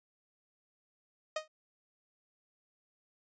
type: tone with exponential decay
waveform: sawtooth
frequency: 622.3 Hz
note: D#5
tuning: in tune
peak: -26 dBFS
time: 1.36-1.48 s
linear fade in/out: 5 ms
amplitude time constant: 25 ms
effects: resampled to 16000 Hz